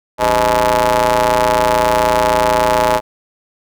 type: ring-modulated tone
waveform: sawtooth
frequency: 116.1 Hz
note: A#2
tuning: 7 cents flat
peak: -4 dBFS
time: 0.18-3.01 s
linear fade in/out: 50 ms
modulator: 740 Hz
effects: none